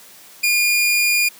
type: tone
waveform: sawtooth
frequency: 2424 Hz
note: D#7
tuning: 46 cents flat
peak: -11 dBFS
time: 0.43-1.29 s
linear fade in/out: 10 ms
effects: white hiss -44 dBFS RMS until 1.39 s + high-pass 150 Hz 12 dB/octave